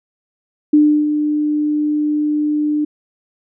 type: tone with ADSR envelope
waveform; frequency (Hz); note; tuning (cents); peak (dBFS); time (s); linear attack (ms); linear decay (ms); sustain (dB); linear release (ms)
sine; 299.4; D4; +33; -6; 0.73-2.85; 7; 320; -8; 8
effects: none